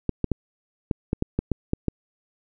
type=clicks; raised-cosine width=3 ms; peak=-9 dBFS; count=10; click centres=0.093 / 0.243 / 0.317 / 0.912 / 1.131 / 1.224 / 1.39 / 1.517 / 1.734 / 1.883 s; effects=none